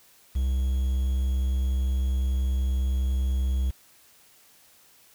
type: tone with quantisation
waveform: triangle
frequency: 65.1 Hz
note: C2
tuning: 8 cents flat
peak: -20 dBFS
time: 0.35-3.71 s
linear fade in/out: 10 ms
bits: 8
effects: white hiss -57 dBFS RMS until 5.14 s